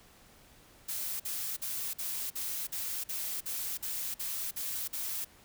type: noise bursts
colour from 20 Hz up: blue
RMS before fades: -36 dBFS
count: 12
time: 0.88-5.248 s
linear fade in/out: 10 ms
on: 320 ms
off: 48 ms
effects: pink hiss -59 dBFS RMS until 5.44 s